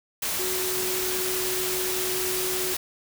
sine tone in noise, 370 Hz, F#4, in tune, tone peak -30 dBFS, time 0.39-2.74 s, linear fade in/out 5 ms, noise white, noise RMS -28 dBFS, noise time 0.22-2.77 s, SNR -5 dB, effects none

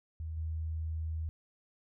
sine tone with level steps, 79.8 Hz, D#2, 44 cents sharp, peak -36 / -33 dBFS, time 0.2-1.29 s, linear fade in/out 0 ms, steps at 0.37 s, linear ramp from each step 5 ms, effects none

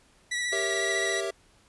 sawtooth tone with vibrato, 1948 Hz, B6, 24 cents flat, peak -24 dBFS, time 0.31-1.21 s, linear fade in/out 10 ms, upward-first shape triangle, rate 14 Hz, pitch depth 30 cents each way
square chord, G diminished seventh, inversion none, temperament equal, 392 / 466.2 / 554.4 / 659.3 Hz, G4 / Bb4 / Db5 / Fb5, 0 / 0 / 0 / 0 cents, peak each -33 / -38 / -39 / -34 dBFS, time 0.52-1.31 s, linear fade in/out 10 ms
effects pink hiss -61 dBFS RMS until 1.68 s + resampled to 24000 Hz

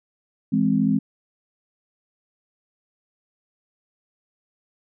sine chord, E augmented, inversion none, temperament equal, 164.81 / 207.7 / 261.6 Hz, E3 / G#3 / B#3, 0 / 0 / 0 cents, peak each -24 / -20 / -21 dBFS, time 0.52-0.99 s, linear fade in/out 10 ms, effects none

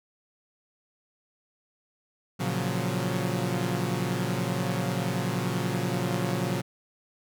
sawtooth chord, Gb major seventh, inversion first, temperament equal, 116.54 / 138.59 / 174.61 / 185 Hz, Bb2 / Db3 / F3 / Gb3, 0 / 0 / 0 / 0 cents, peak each -28 dBFS, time 2.39-6.62 s, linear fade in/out 20 ms, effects none

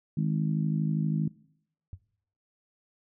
harmonic tone, 52.5 Hz, G#1, 19 cents sharp, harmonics 3 / 4 / 5 / 6, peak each -26 / -30 / -38 / -41 dBFS, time 0.17-1.28 s, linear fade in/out 5 ms
sine tone with exponential decay, 92.5 Hz, F#2, in tune, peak -33 dBFS, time 1.93-2 s, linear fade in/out 0 ms, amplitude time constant 15 ms
effects noise-tail reverb RT60 0.7 s tail -21 dB re dry

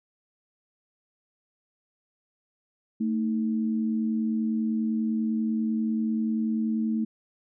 sine tone pair together, 223.1 / 313.3 Hz, A3 / D#4, +24 / +12 cents, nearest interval tritone, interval 588 cents, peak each -24 / -33 dBFS, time 3-7.05 s, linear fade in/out 10 ms, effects none

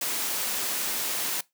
white noise, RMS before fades -29 dBFS, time 0.01-1.41 s, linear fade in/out 5 ms, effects noise-tail reverb RT60 0.2 s tail -22 dB re dry + high-pass 200 Hz 12 dB/octave

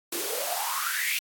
white noise with high-pass filter sweep, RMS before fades -29 dBFS, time 0.12-1.19 s, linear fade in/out 5 ms, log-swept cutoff 310 to 2600 Hz, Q 9, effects AAC 64 kbps

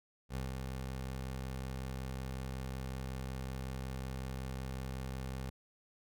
20% pulse tone with ADSR envelope, 65.41 Hz, C2, in tune, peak -31 dBFS, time 0.29-5.5 s, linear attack 64 ms, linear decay 160 ms, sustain -3 dB, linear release 5 ms, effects none

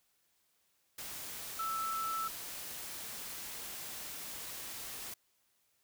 sine tone in noise, 1318.5 Hz, E6, in tune, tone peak -34 dBFS, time 1.59-2.28 s, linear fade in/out 5 ms, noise white, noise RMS -44 dBFS, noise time 0.98-5.14 s, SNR +7 dB, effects white hiss -75 dBFS RMS until 5.83 s

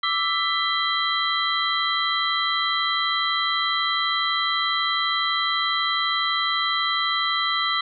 sine tone cluster, 1169 / 1321 / 1991 / 3198 / 3972 Hz, D6 / E6 / B6 / G7 / B7, -8 / +3 / +14 / +34 / +9 cents, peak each -27 dBFS, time 0.03-7.81 s, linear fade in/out 5 ms, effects none

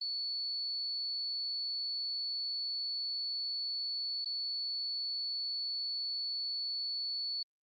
sine tone with dropouts, 4437 Hz, C#8, 1 cent sharp, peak -34 dBFS, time 0.01-7.43 s, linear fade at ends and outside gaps 5 ms, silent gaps 4.247-4.257 s, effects Opus 24 kbps

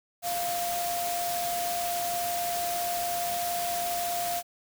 sine tone in noise, 698.5 Hz, F5, in tune, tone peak -29 dBFS, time 0.22-4.43 s, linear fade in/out 50 ms, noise white, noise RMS -34 dBFS, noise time 0.22-4.43 s, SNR +2 dB, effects none

